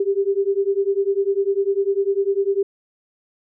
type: beating tone pair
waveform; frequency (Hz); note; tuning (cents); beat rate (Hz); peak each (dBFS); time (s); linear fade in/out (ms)
sine; 390.5 / 400.5; G4 / G4; -7 / +37; 10; -20 / -20; 0-2.63; 5
effects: none